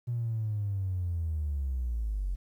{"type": "linear sweep", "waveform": "triangle", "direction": "down", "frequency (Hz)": [121.6, 43.64], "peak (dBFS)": -25, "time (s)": [0.07, 2.36], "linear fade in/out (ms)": 20, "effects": ["tanh soft clip ceiling -26 dBFS", "11-bit"]}